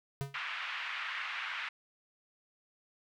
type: tone with exponential decay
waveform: square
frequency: 138.7 Hz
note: C#3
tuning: 1 cent sharp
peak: -31 dBFS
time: 0.21-0.39 s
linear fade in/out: 0 ms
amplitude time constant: 38 ms
type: band-pass noise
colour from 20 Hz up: white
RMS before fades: -39 dBFS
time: 0.34-1.69 s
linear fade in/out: 5 ms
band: 1100 to 2700 Hz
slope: 24 dB/octave
effects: none